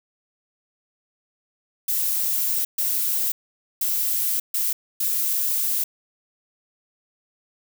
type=noise bursts at uneven times; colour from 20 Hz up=violet; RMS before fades=-23 dBFS; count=5; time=1.88-2.65 / 2.78-3.32 / 3.81-4.4 / 4.54-4.73 / 5-5.84 s; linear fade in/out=5 ms; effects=none